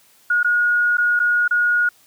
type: tone with dropouts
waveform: sine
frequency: 1443 Hz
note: F#6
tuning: 44 cents flat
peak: -14 dBFS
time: 0.3-1.89 s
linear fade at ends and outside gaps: 5 ms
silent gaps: 0.431-0.445 / 0.971-0.981 / 1.193-1.199 / 1.479-1.509 s
effects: white hiss -54 dBFS RMS until 2.06 s + high-pass 80 Hz 12 dB/octave